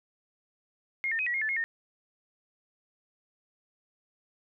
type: tone with pitch steps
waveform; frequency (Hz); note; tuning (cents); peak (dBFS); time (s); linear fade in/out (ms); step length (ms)
sine; 2140 / 1816 / 2524 / 1928 / 2143 / 1748 / 2154 / 1833; C7 / A#6 / D#7 / B6 / C7 / A6 / C7 / A#6; +38 / -46 / +24 / -42 / +41 / -12 / +50 / -30; -27; 1.04-1.64; 0; 75
effects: none